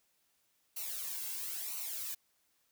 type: noise with flanger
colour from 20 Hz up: blue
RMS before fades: -40 dBFS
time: 0.76-2.15 s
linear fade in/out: 10 ms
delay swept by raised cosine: 0.58 to 1.68 ms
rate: 1 Hz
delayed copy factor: -0.7
effects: white hiss -75 dBFS RMS until 2.71 s